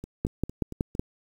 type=two click trains; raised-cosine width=3 ms; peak=-12 / -24 dBFS; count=5 / 5; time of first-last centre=0.25-0.995 / 0.04-0.951 s; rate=5.37 / 4.39 Hz; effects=8-bit